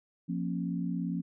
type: chord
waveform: sine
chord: Bb minor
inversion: second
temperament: equal with one note detuned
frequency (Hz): 174.61 / 233.1 / 272.1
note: F3 / Bb3 / Db4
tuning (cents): 0 / 0 / -32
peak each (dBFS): -32 / -37 / -36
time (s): 0.28-1.22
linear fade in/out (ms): 20
effects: none